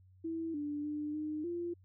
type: tone with pitch steps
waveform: sine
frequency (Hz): 327.6 / 293.1 / 298.2 / 305.2 / 345.4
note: E4 / D4 / D4 / D#4 / F4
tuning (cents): -11 / -3 / +27 / -33 / -19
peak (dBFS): -35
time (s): 0.24-1.74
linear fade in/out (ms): 10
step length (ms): 300
effects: added 93 Hz sine -59 dBFS peak until 1.84 s